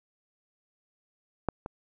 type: clicks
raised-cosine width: 1 ms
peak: -12 / -22 dBFS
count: 2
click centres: 1.487 / 1.661 s
effects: none